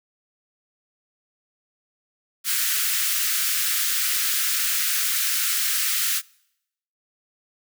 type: high-pass noise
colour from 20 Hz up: white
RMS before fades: -23 dBFS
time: 2.44-6.22 s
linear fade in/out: 50 ms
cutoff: 1300 Hz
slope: 48 dB/octave
effects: noise-tail reverb RT60 0.8 s tail -25 dB re dry